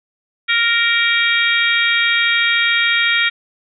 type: harmonic tone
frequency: 466.2 Hz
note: A#4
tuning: in tune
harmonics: 3 / 4 / 5 / 6 / 7 / 8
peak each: -20 / -18 / -17 / -29 / -21 / -22 dBFS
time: 0.48-3.3 s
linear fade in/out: 20 ms
effects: none